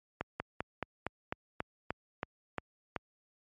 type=slowing click train; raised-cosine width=0.5 ms; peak=-18 dBFS; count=11; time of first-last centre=0.21-2.962 s; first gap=190 ms; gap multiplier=1.08; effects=high-pass 60 Hz 12 dB/octave + MP3 48 kbps